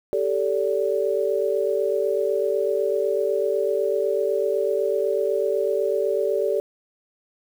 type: chord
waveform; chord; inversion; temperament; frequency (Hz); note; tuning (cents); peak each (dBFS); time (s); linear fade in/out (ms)
sine; G suspended second; none; equal with one note detuned; 392 / 440 / 576.2; G4 / A4 / D5; 0 / 0 / -33; -24; 0.13-6.6; 0
effects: 8-bit